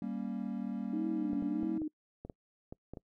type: chord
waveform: triangle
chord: G diminished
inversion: none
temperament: equal with one note detuned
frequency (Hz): 196 / 234.2 / 277.2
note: G3 / Bb3 / Db4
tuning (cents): 0 / +8 / 0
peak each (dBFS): -37 / -36 / -40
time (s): 0.02-1.78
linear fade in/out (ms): 2
type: tone with vibrato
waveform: sine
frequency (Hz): 304.2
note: D#4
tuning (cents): -39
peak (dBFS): -33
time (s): 0.93-1.88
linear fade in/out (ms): 5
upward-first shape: sine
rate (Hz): 1.6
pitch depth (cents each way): 97
type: clicks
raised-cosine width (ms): 2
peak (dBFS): -30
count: 9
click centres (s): 1.332 / 1.424 / 1.631 / 1.818 / 2.25 / 2.298 / 2.725 / 2.936 / 2.972
effects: noise-tail reverb RT60 0.1 s tail -25 dB re dry